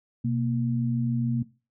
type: tone pair together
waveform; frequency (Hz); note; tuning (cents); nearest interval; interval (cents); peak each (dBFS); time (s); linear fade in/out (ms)
sine; 126.2 / 233.1; B2 / A#3; +38 / 0; major seventh; 1062; -26; 0.24-1.43; 10
effects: noise-tail reverb RT60 0.3 s tail -17 dB re dry